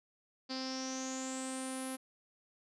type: tone with low-pass filter sweep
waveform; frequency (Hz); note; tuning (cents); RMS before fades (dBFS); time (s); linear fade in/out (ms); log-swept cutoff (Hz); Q
sawtooth; 261.6; C4; 0; -40; 0.49-1.97; 20; 4700 to 11000; 10
effects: none